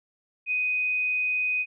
sine tone, 2498 Hz, D#7, 6 cents sharp, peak -23 dBFS, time 0.46-1.66 s, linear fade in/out 50 ms, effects none

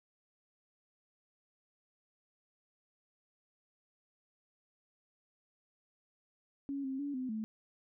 sine tone with pitch steps, 278.3 / 266 / 285.2 / 256.6 / 218.3 Hz, C#4 / C4 / C#4 / C4 / A3, +7 / +29 / +49 / -34 / -13 cents, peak -35 dBFS, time 6.69-7.44 s, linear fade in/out 0 ms, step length 150 ms, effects none

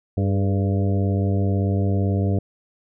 harmonic tone with a mistuned harmonic, 98 Hz, G2, in tune, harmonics 1 / 2 / 3 / 4 / 5 / 6 / 7, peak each -19 / -25 / -29 / -31 / -33 / -35 / -36 dBFS, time 0.17-2.39 s, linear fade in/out 5 ms, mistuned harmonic 4, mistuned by +57 cents, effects none

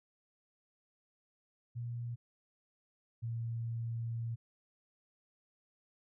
sine tone pair in turn, 119 / 115.68 Hz, A#2 / A#2, +36 / -13 cents, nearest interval unison, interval 49 cents, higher first, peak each -37 / -35 dBFS, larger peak second, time 1.75-2.16 / 3.22-4.36 s, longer second, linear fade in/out 20 ms, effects none

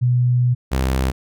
sine / sawtooth tone pair in turn, 123.47 / 65.41 Hz, B2 / C2, 0 / 0 cents, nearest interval major seventh, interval 1100 cents, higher first, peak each -13 dBFS, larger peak neither, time 0.01-0.55 / 0.71-1.12 s, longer first, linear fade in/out 20 ms, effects none

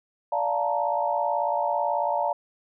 sine chord, Bb major seventh, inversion first, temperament just, 582.7 / 699.2 / 874.1 / 932.3 Hz, D5 / F5 / A5 / Bb5, -14 / +2 / -12 / 0 cents, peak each -28 dBFS, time 0.32-2.33 s, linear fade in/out 5 ms, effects none

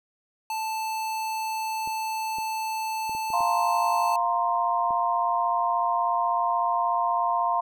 square tone, 880 Hz, A5, in tune, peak -28 dBFS, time 0.5-4.16 s, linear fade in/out 2 ms
clicks, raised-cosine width 2 ms, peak -30 dBFS, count 7, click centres 1.875 / 2.385 / 3.095 / 3.15 / 3.303 / 3.406 / 4.907 s
sine chord, F suspended fourth, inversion none, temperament just, 698.5 / 931.3 / 1047.7 Hz, F5 / Bb5 / C6, 0 / -2 / +2 cents, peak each -26 dBFS, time 3.33-7.61 s, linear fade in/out 10 ms
effects none

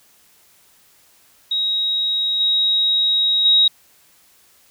sine tone with level steps, 3801 Hz, A#7, 33 cents sharp, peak -17 / -14 / -10 dBFS, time 1.51-3.68 s, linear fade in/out 5 ms, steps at 2.4 / 3.45 s, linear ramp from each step 5 ms, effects white hiss -54 dBFS RMS until 4.7 s

